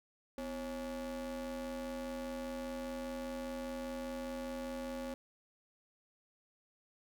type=ring-modulated tone; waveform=square; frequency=146.83 Hz; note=D3; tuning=in tune; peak=-37 dBFS; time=0.38-5.14 s; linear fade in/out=0 ms; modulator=398 Hz; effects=none